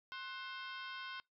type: harmonic tone with a mistuned harmonic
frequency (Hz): 529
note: C5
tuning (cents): +19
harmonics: 2 / 3 / 4 / 5 / 6 / 7 / 8 / 9 / 10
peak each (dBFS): -49 / -47 / -54 / -55 / -52 / -57 / -60 / -62 / -62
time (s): 0.12-1.2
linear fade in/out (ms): 0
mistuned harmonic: 3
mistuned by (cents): -110
effects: noise-tail reverb RT60 0.2 s tail -26 dB re dry